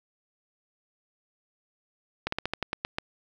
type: slowing click train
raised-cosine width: 0.3 ms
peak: -12 dBFS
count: 9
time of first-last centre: 2.27-2.985 s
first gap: 54 ms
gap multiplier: 1.14
effects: 8-bit